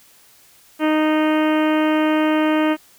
harmonic tone, 309.3 Hz, D#4, 10 cents flat, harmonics 1 / 2 / 3 / 4 / 5 / 6 / 7 / 8 / 9 / 10, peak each -16 / -22 / -26 / -28 / -30 / -32 / -33 / -34 / -35 / -36 dBFS, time 0.79-2.77 s, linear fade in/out 50 ms, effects white hiss -51 dBFS RMS until 2.98 s

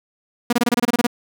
sawtooth tone bursts, 240 Hz, B3, 49 cents flat, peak -10 dBFS, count 11, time 0.5-1.068 s, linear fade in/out 5 ms, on 28 ms, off 26 ms, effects none

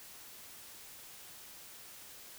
silence, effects white hiss -52 dBFS RMS until 2.38 s

